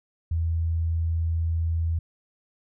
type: tone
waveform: sine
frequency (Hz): 82.41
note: E2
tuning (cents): 0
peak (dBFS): -22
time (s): 0.31-1.99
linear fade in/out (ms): 5
effects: none